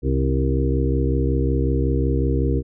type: harmonic tone with a mistuned harmonic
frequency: 65.41 Hz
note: C2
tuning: in tune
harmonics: 1 / 2 / 4 / 5 / 6 / 7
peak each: -20 / -23 / -26 / -27 / -28 / -28 dBFS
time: 0.02-2.63 s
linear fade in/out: 50 ms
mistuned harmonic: 7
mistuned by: +33 cents
effects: none